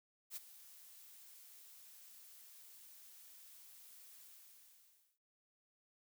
blue noise with ADSR envelope, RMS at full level -44 dBFS, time 0.3-5.19 s, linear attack 62 ms, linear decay 24 ms, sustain -15 dB, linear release 950 ms, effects none

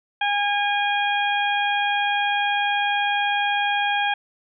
harmonic tone, 816 Hz, G#5, 31 cents flat, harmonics 1 / 2 / 3 / 4, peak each -22 / -25 / -27 / -28 dBFS, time 0.21-4.14 s, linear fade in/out 5 ms, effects none

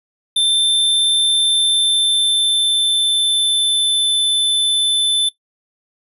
square tone with pitch glide, 3561 to 3522 Hz, A7 to A7, +20 to +1 cents, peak -13 dBFS, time 0.36-5.29 s, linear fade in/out 5 ms, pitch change -19 cents, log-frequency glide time 1.43-4.21 s, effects noise-tail reverb RT60 0.1 s tail -18 dB re dry + resampled to 32000 Hz

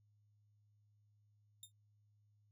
15% pulse tone with exponential decay, 3643 Hz, A#7, 41 cents flat, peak -40 dBFS, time 1.63-1.72 s, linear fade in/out 2 ms, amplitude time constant 18 ms, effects added 104 Hz sine -70 dBFS peak until 2.51 s

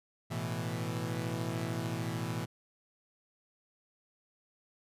sawtooth chord, A suspended second, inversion none, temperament equal, 110 / 123.47 / 164.81 Hz, A2 / B2 / E3, 0 / 0 / 0 cents, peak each -34 / -34 / -34 dBFS, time 0.3-2.46 s, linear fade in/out 20 ms, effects resampled to 32000 Hz

